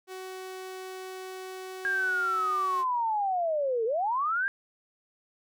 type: tone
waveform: sawtooth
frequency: 374.6 Hz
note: F#4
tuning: 21 cents sharp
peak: -34 dBFS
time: 0.07-2.85 s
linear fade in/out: 50 ms
type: linear two-way sweep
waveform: sine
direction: down then up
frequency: 1627 to 433.1 to 1627 Hz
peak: -25 dBFS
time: 1.85-4.48 s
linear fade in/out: 0 ms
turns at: 3.85 s
effects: none